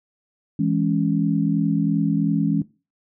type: chord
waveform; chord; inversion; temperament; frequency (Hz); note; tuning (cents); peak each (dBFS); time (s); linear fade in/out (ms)
sine; C# minor; first; equal; 164.81 / 207.7 / 277.2; E3 / G#3 / C#4; 0 / 0 / 0; -22; 0.59-2.62; 5
effects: noise-tail reverb RT60 0.3 s tail -18 dB re dry